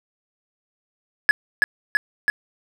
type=tone with echo; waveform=triangle; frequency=1700 Hz; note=G#6; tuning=40 cents sharp; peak=-8 dBFS; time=1.29-1.31 s; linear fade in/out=0 ms; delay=330 ms; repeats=3; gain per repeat=-2 dB; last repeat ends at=2.3 s; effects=none